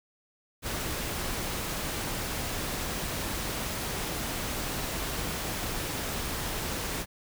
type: noise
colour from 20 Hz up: pink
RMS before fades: -33 dBFS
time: 0.62-7.06 s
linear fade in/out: 50 ms
effects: none